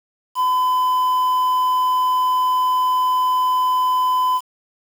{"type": "tone with quantisation", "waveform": "triangle", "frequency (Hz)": 1010, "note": "B5", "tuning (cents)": 39, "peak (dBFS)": -13, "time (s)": [0.35, 4.41], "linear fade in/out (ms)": 50, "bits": 6, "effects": []}